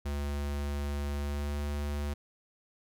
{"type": "tone with pitch glide", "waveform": "square", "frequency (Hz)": [71.8, 72.72], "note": ["D2", "D2"], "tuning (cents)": [-39, -16], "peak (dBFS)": -32, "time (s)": [0.05, 2.14], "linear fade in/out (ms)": 10, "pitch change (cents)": 23, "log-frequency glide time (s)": [1.2, 1.59], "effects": []}